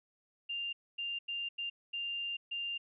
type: tone bursts at uneven times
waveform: sine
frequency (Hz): 2794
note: F7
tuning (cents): 0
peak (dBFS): -35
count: 6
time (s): 0.49-0.73 / 0.98-1.19 / 1.28-1.49 / 1.58-1.7 / 1.93-2.37 / 2.51-2.78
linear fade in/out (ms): 10
effects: none